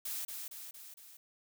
blue noise with echo, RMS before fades -39 dBFS, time 0.05-0.25 s, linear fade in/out 5 ms, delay 230 ms, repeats 4, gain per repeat -4 dB, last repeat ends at 1.17 s, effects none

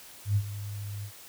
sine tone with ADSR envelope, 102.2 Hz, G#2, 27 cents flat, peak -20 dBFS, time 0.25-1.12 s, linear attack 110 ms, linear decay 63 ms, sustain -14 dB, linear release 84 ms, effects white hiss -49 dBFS RMS until 1.28 s

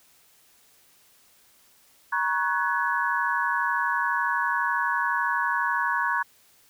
sine tone cluster, 949 / 1101 / 1489 / 1691 Hz, A#5 / C#6 / F#6 / G#6, +31 / -12 / +11 / +31 cents, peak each -28 dBFS, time 2.12-6.23 s, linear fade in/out 10 ms, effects white hiss -59 dBFS RMS until 6.69 s

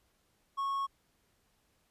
triangle tone, 1100 Hz, C#6, 14 cents flat, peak -29 dBFS, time 0.57-0.87 s, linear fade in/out 20 ms, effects pink hiss -73 dBFS RMS until 1.9 s + resampled to 32000 Hz

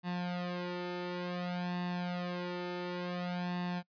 sawtooth tone with flanger, 177.7 Hz, F3, 30 cents sharp, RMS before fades -37 dBFS, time 0.03-3.83 s, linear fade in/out 50 ms, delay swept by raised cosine 1.1 to 2.3 ms, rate 0.56 Hz, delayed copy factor +0.9, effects noise-tail reverb RT60 0.1 s tail -26 dB re dry + resampled to 11025 Hz

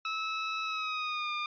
20% pulse tone with pitch glide, 1301 to 1206.9 Hz, E6 to D6, -23 to +47 cents, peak -27 dBFS, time 0.05-1.46 s, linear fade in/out 2 ms, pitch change -130 cents, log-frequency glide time 0.63-1.32 s, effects resampled to 11025 Hz

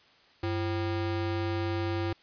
square ring-modulated tone, 217.5 Hz, A3, 20 cents flat, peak -26 dBFS, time 0.43-2.13 s, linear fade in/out 5 ms, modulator 122 Hz, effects white hiss -60 dBFS RMS until 2.22 s + resampled to 11025 Hz

